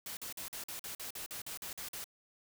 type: noise bursts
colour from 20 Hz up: white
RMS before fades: -43 dBFS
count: 13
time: 0.06-2.042 s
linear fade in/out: 2 ms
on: 110 ms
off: 46 ms
effects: none